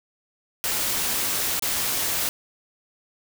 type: noise with dropouts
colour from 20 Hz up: white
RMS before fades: -25 dBFS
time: 0.64-2.29 s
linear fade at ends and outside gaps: 0 ms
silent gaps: 1.595-1.623 s
effects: none